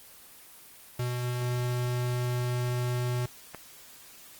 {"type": "tone", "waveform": "square", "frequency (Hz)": 123.2, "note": "B2", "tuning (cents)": -4, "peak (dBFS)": -28, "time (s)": [0.99, 3.26], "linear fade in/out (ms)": 5}
{"type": "click", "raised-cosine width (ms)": 0.5, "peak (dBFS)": -23, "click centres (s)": 3.547}
{"effects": ["white hiss -51 dBFS RMS until 4.39 s", "Opus 24 kbps"]}